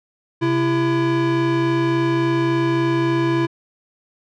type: tone pair together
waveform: square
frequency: 132.81 / 334.9 Hz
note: C3 / E4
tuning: +26 / +27 cents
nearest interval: octave + major third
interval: 1601 cents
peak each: -23 / -18 dBFS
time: 0.41-3.47 s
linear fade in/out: 20 ms
effects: low-pass 3000 Hz 12 dB/octave

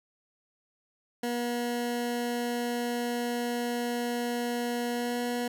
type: tone with pitch glide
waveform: 20% pulse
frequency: 240 to 242.1 Hz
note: B3 to B3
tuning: -49 to -34 cents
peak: -24 dBFS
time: 1.23-5.48 s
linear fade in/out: 5 ms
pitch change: +15 cents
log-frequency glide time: 4.91-5.2 s
effects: none

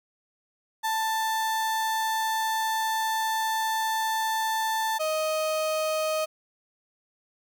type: tone pair in turn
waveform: 35% pulse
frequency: 885 / 625.8 Hz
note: A5 / D#5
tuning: +10 / +10 cents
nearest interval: tritone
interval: 600 cents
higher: first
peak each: -23 dBFS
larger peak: neither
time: 0.83-4.99 / 4.99-6.26 s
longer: first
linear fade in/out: 20 ms
effects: none

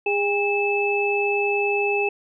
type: tone cluster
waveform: sine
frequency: 407.3 / 809 / 2618 Hz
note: G#4 / G#5 / E7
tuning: -34 / -46 / -13 cents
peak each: -22 / -27 / -23 dBFS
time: 0.06-2.09 s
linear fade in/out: 5 ms
effects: none

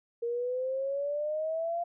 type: exponential sweep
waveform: sine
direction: up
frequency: 465.2 to 695 Hz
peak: -29 dBFS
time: 0.22-1.84 s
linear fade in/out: 10 ms
effects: none

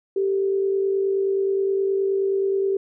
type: tone pair together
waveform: sine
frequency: 389.7 / 439.2 Hz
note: G4 / A4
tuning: -10 / -3 cents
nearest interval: major second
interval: 207 cents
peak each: -19 / -30 dBFS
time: 0.16-2.77 s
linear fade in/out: 5 ms
effects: none

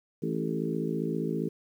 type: harmonic tone with a mistuned harmonic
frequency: 55 Hz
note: A1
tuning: in tune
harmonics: 3 / 4 / 5 / 6 / 7 / 8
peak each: -33 / -34 / -35 / -36 / -36 / -37 dBFS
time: 0.22-1.49 s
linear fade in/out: 10 ms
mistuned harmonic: 7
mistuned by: +33 cents
effects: 10-bit

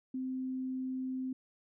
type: tone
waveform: sine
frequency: 259.2 Hz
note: C4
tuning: 16 cents flat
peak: -34 dBFS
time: 0.14-1.33 s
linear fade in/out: 5 ms
effects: none

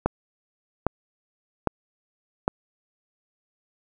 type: click train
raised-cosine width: 1 ms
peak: -6 dBFS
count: 4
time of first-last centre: 0.06-2.479 s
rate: 1.24 Hz
effects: none

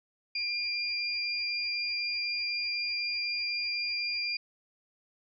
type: tone pair together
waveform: sine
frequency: 2396 / 4796 Hz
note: D7 / D8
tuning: +34 / +36 cents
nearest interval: octave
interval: 1202 cents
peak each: -33 / -32 dBFS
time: 0.35-4.37 s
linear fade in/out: 5 ms
effects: none

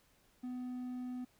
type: tone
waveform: triangle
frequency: 250 Hz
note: B3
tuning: 21 cents sharp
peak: -37 dBFS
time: 0.43-1.25 s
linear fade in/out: 10 ms
effects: pink hiss -70 dBFS RMS until 1.39 s

